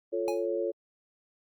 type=chord; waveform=sine; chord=F augmented; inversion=none; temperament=equal; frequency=349.2 / 440 / 554.4 Hz; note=F4 / A4 / C#5; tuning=0 / 0 / 0 cents; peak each=-32 dBFS; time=0.12-0.72 s; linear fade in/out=20 ms
type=tone with exponential decay; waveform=square; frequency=830.6 Hz; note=G#5; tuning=in tune; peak=-31 dBFS; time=0.28-0.46 s; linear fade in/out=0 ms; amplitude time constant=39 ms
effects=Opus 32 kbps